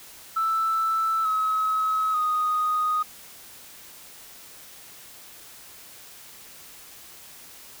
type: tone with pitch steps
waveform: sine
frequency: 1321 / 1281.9 / 1244 Hz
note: E6 / E6 / D#6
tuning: +3 / -49 / -1 cents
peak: -20 dBFS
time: 0.36-3.03 s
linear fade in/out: 10 ms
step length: 890 ms
effects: tanh soft clip ceiling -17 dBFS + white hiss -46 dBFS RMS until 7.8 s